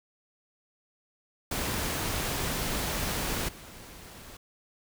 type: noise with level steps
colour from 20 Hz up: pink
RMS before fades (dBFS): -31 / -47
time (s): 1.51-4.37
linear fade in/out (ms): 5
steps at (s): 3.48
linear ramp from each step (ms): 10
effects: none